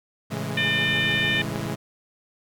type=chord; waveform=sawtooth; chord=A major seventh; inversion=none; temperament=equal with one note detuned; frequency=110 / 136.21 / 164.81 / 207.7 Hz; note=A2 / C#3 / E3 / G#3; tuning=0 / -30 / 0 / 0 cents; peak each=-30 / -28 / -29 / -29 dBFS; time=0.3-1.76 s; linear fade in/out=20 ms
type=harmonic tone; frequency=600 Hz; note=D5; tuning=37 cents sharp; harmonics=3 / 4 / 5 / 6; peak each=-24 / -26 / -28 / -30 dBFS; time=0.57-1.42 s; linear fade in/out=5 ms
type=click train; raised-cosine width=3 ms; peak=-27 dBFS; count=16; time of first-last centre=0.89-1.655 s; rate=19.6 Hz
effects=none